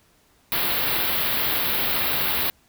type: band-stop noise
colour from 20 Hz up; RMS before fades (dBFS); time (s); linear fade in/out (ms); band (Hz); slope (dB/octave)
white; -23; 0.52-2.5; 0; 4400 to 12000; 48
effects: pink hiss -60 dBFS RMS until 2.68 s